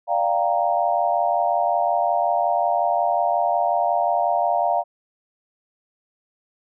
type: chord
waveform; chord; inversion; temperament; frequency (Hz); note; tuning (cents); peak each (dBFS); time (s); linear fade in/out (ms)
sine; G minor seventh; second; equal; 587.3 / 698.5 / 784 / 932.3; D5 / F5 / G5 / Bb5; 0 / 0 / 0 / 0; -25 / -20 / -25 / -25; 0.07-4.84; 50
effects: none

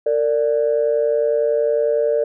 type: tone pair together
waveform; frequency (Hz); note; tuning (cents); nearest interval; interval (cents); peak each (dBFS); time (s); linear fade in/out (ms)
sine; 456.4 / 587.3; A#4 / D5; -37 / 0; major third; 437; -17; 0.06-2.24; 5
effects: tanh soft clip ceiling -8 dBFS

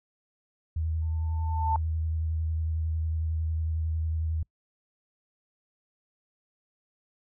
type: tone with vibrato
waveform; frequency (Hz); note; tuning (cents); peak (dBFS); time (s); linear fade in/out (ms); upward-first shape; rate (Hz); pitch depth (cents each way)
sine; 80; D#2; +49; -26; 0.76-4.43; 5; square; 11; 17
type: tone with exponential growth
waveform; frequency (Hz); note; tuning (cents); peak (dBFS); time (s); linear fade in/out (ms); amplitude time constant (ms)
sine; 890; A5; +20; -22; 1.02-1.76; 1; 160
effects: noise-tail reverb RT60 0.1 s tail -26 dB re dry

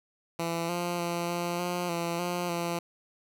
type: tone with pitch steps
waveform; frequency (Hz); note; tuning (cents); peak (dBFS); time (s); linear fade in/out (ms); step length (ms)
10% pulse; 167.9 / 174.5 / 171.9 / 173.4 / 177 / 170 / 176.4 / 171.1; E3 / F3 / F3 / F3 / F3 / F3 / F3 / F3; +32 / -1 / -27 / -12 / +23 / -46 / +18 / -35; -21; 0.39-2.79; 5; 300
effects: none

